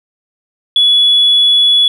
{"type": "tone", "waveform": "sine", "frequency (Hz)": 3400, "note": "G#7", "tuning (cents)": 40, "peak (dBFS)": -5, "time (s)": [0.76, 1.88], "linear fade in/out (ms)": 2, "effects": ["tanh soft clip ceiling -1 dBFS"]}